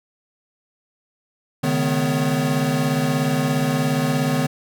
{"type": "tone cluster", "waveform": "square", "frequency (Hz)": [137.4, 154.4, 215.5, 250.6, 556], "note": ["C#3", "D#3", "A3", "B3", "C#5"], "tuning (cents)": [-15, -13, -36, 25, 5], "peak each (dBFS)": [-27, -23, -30, -23, -30], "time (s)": [1.63, 4.47], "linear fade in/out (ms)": 10, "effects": []}